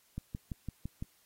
click train, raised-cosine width 5 ms, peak -25 dBFS, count 6, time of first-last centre 0.18-1.025 s, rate 5.92 Hz, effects white hiss -68 dBFS RMS until 1.25 s + AAC 48 kbps

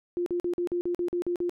sine tone bursts, 350.8 Hz, F4, 8 cents sharp, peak -25 dBFS, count 10, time 0.17-1.495 s, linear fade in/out 0 ms, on 92 ms, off 45 ms, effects none

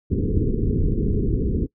pink low-pass noise, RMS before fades -21 dBFS, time 0.1-1.67 s, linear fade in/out 20 ms, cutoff 460 Hz, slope 96 dB/octave, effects noise-tail reverb RT60 0.1 s tail -20 dB re dry

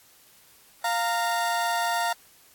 30% pulse tone pair together, 698.5 / 924.1 Hz, F5 / A#5, 0 / -15 cents, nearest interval perfect fourth, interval 485 cents, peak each -24 / -24 dBFS, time 0.84-2.13 s, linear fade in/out 5 ms, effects white hiss -56 dBFS RMS until 2.54 s + AAC 64 kbps

